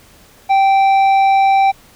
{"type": "tone with tanh clipping", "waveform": "triangle", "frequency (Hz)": 780, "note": "G5", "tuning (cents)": -9, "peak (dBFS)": -10, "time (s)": [0.49, 1.72], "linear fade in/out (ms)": 20, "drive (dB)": 12, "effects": ["pink hiss -46 dBFS RMS until 1.95 s"]}